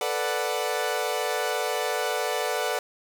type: chord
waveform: sawtooth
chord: B minor seventh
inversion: third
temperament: equal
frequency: 440 / 493.9 / 587.3 / 740 Hz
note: A4 / B4 / D5 / F#5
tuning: 0 / 0 / 0 / 0 cents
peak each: -27 dBFS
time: 0.01-2.79 s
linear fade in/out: 2 ms
effects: none